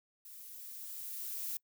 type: noise with level ramp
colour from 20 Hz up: violet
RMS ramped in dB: -52 to -38 dBFS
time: 0.25-1.57 s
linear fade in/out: 2 ms
effects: noise-tail reverb RT60 0.1 s tail -25 dB re dry